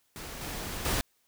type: noise with level steps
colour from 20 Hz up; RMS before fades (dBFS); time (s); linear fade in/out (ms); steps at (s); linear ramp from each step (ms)
pink; -41 / -37 / -29; 0.16-1.01; 0; 0.41 / 0.85; 2
effects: white hiss -71 dBFS RMS until 1.27 s